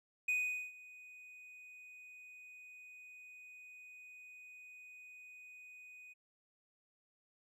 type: tone with ADSR envelope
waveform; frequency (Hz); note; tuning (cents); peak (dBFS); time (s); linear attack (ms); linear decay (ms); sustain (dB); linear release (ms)
triangle; 2489; D#7; 0; -29; 0.28-6.14; 7; 430; -22; 20
effects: none